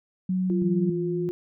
sine tone with vibrato, 185.2 Hz, F#3, 2 cents sharp, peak -22 dBFS, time 0.29-0.9 s, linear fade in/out 5 ms, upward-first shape triangle, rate 19 Hz, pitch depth 8 cents each way
sine tone with pitch glide, 346.8 to 354.9 Hz, F4 to F4, -12 to +28 cents, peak -26 dBFS, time 0.5-1.31 s, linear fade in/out 0 ms, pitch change +40 cents, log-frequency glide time 0.71-1.19 s
sine tone, 166.9 Hz, E3, 22 cents sharp, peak -28 dBFS, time 0.62-1.29 s, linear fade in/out 0 ms
effects none

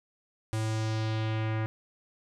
square tone with low-pass filter sweep, 110 Hz, A2, in tune, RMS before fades -30 dBFS, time 0.53-1.66 s, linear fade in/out 0 ms, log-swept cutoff 9500 to 1900 Hz, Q 1.6, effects none

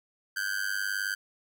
45% pulse tone with amplitude modulation, 1553 Hz, G6, 17 cents flat, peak -25 dBFS, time 0.36-1.15 s, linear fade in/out 10 ms, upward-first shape sine, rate 99.3 Hz, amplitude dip 100%, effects none

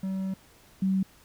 triangle / sine tone pair in turn, 190.9 / 190.9 Hz, G3 / G3, -46 / -46 cents, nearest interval unison, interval 0 cents, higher neither, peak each -26 / -22 dBFS, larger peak second, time 0.03-0.34 / 0.82-1.03 s, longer first, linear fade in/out 5 ms, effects pink hiss -57 dBFS RMS until 1.24 s

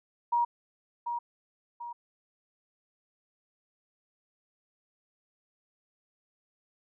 sine tone with echo, 950 Hz, A#5, 33 cents sharp, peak -23 dBFS, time 0.32-0.45 s, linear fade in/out 10 ms, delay 740 ms, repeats 2, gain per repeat -7 dB, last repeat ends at 1.93 s, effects none

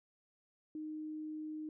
sine tone, 308.8 Hz, D#4, 13 cents flat, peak -40 dBFS, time 0.75-1.69 s, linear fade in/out 2 ms, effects none

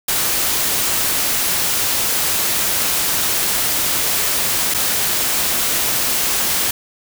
white noise with dropouts, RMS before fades -18 dBFS, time 0.08-6.71 s, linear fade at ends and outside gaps 5 ms, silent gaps 4.74-4.744 s, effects none

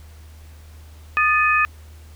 sine tone cluster, 1229 / 1753 / 2512 Hz, D#6 / A6 / D#7, -22 / -7 / +16 cents, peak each -18 / -20 / -19 dBFS, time 1.17-1.65 s, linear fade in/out 0 ms, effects added 77 Hz sine -40 dBFS peak until 2.15 s + pink hiss -52 dBFS RMS until 2.15 s

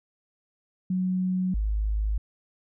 sine tone pair in turn, 184.6 / 52.51 Hz, F#3 / G#1, -4 / +20 cents, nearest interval octave + minor seventh, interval 2176 cents, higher first, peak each -23 dBFS, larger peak neither, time 0.9-1.54 / 1.54-2.18 s, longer neither, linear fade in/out 5 ms, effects none

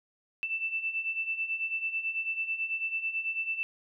sine beating tone pair, 2652 / 2661.1 Hz, E7 / E7, +10 / +16 cents, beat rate 9.1 Hz, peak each -36 / -31 dBFS, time 0.43-3.63 s, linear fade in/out 0 ms, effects none

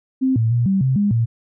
sine tone with pitch steps, 262 / 112.8 / 119.4 / 193.3 / 131.4 / 204.1 / 115.4 Hz, C4 / A2 / A#2 / G3 / C3 / G#3 / A#2, +2 / +44 / +42 / -24 / +8 / -30 / -17 cents, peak -14 dBFS, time 0.21-1.26 s, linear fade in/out 20 ms, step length 150 ms, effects none

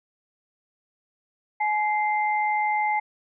sine tone pair together, 847.1 / 2087 Hz, G#5 / C7, +34 / -5 cents, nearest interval octave + major third, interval 1561 cents, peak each -22 / -27 dBFS, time 1.6-3 s, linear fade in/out 10 ms, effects none

